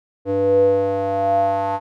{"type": "tone with band-pass filter sweep", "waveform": "square", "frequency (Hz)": 98, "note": "G2", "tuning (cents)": 0, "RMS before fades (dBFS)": -18, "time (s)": [0.25, 1.8], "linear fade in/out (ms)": 50, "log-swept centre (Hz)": [420, 830], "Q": 9.1, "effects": []}